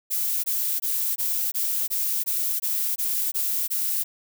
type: noise bursts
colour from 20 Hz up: violet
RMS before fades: -25 dBFS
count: 11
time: 0.1-4.04 s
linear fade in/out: 20 ms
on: 340 ms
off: 20 ms
effects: none